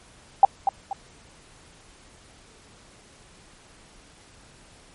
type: tone with echo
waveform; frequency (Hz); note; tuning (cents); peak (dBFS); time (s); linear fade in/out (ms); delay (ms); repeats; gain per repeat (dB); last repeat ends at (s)
sine; 788; G5; +9; -7; 0.43-0.45; 2; 240; 2; -9; 0.93
effects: pink hiss -52 dBFS RMS until 4.94 s + MP3 48 kbps